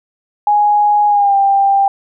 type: tone with pitch glide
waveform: sine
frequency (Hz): 830.6 to 791.3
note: G#5 to G5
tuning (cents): 0 to +16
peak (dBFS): -8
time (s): 0.47-1.88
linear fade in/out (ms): 2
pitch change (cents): -84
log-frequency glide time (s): 1.08-1.36
effects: none